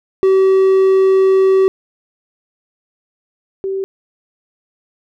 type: tone pair in turn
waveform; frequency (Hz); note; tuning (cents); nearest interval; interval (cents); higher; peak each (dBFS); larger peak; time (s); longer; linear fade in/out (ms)
triangle / sine; 382.4 / 386.4; G4 / G4; -43 / -25; unison; 18; second; -6 / -17; first; 0.23-1.68 / 3.64-3.84; first; 0
effects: none